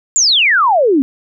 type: exponential sweep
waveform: sine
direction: down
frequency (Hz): 7440 to 253.5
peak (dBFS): -8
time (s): 0.16-1.02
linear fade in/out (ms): 0
effects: none